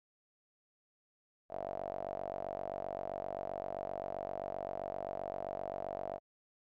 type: tone with band-pass filter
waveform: sawtooth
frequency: 47.65 Hz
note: G1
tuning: 48 cents flat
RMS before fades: -41 dBFS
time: 1.49-6.2 s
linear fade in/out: 50 ms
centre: 660 Hz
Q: 8.2
effects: none